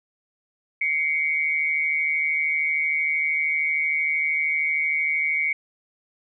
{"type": "tone pair together", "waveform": "sine", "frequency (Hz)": [2100, 2253], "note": ["C7", "C#7"], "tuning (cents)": [6, 28], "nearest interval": "minor second", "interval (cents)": 122, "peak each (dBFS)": [-25, -22], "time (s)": [0.81, 5.53], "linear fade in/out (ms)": 5, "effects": []}